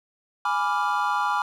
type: chord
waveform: triangle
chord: G# diminished seventh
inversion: none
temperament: equal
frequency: 830.6 / 987.8 / 1174.7 / 1396.9 Hz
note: G#5 / B5 / D6 / F6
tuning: 0 / 0 / 0 / 0 cents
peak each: -25 / -25 / -25 / -27 dBFS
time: 0.45-1.42 s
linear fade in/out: 2 ms
effects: none